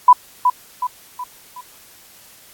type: tone with echo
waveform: sine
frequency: 993 Hz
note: B5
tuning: 9 cents sharp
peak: -3 dBFS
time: 0.08-0.13 s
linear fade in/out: 5 ms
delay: 370 ms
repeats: 4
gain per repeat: -7 dB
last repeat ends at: 1.61 s
effects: white hiss -46 dBFS RMS until 2.53 s + AAC 64 kbps